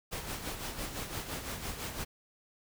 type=noise with tremolo; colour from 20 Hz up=pink; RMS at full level=-37 dBFS; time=0.11-2.05 s; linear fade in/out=20 ms; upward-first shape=sine; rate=5.9 Hz; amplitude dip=55%; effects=none